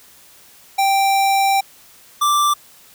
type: tone pair in turn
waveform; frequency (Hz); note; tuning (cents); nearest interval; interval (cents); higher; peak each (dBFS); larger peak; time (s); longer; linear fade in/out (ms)
square; 784 / 1174.7; G5 / D6; 0 / 0; perfect fifth; 700; second; -14; neither; 0.78-1.61 / 2.21-2.54; first; 10
effects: white hiss -47 dBFS RMS until 2.94 s